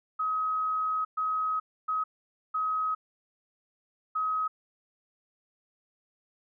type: tone bursts at uneven times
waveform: sine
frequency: 1269 Hz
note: D#6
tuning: 34 cents sharp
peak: -26 dBFS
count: 5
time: 0.19-1.05 / 1.17-1.6 / 1.88-2.04 / 2.54-2.95 / 4.15-4.48 s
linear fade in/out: 10 ms
effects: none